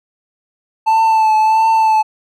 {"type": "tone with vibrato", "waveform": "triangle", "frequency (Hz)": 880, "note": "A5", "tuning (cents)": 0, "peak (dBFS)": -7, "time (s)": [0.86, 2.03], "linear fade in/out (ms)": 20, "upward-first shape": "triangle", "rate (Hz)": 1.5, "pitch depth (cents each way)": 32, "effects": []}